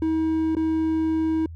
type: tone with dropouts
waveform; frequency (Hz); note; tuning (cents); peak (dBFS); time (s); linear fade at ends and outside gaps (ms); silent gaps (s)
triangle; 319.1; D#4; +44; -18; 0.02-1.46; 2; 0.551-0.567
effects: added 82 Hz sine -35 dBFS peak until 1.55 s